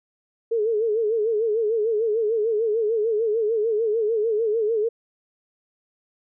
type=tone with vibrato; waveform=sine; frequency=440 Hz; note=A4; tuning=in tune; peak=-19 dBFS; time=0.51-4.89 s; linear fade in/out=10 ms; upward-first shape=sine; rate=6.7 Hz; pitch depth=100 cents each way; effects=none